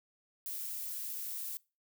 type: noise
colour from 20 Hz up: violet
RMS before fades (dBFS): -40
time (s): 0.46-1.57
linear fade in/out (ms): 0
effects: noise-tail reverb RT60 0.3 s tail -23 dB re dry